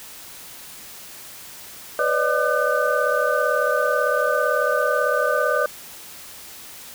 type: tone cluster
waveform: sine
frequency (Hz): 499 / 574 / 612 / 1207 / 1512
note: B4 / D5 / D#5 / D6 / F#6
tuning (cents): +18 / -40 / -29 / +47 / +37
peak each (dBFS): -24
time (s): 1.99-5.66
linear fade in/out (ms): 2
effects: white hiss -40 dBFS RMS until 6.94 s